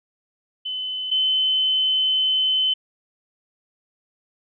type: tone pair in turn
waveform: sine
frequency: 3031 / 3050 Hz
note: F#7 / G7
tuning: +41 / -48 cents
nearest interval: unison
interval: 11 cents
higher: second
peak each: -25 / -17 dBFS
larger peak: second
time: 0.65-1.11 / 1.11-2.74 s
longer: second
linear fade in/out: 10 ms
effects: none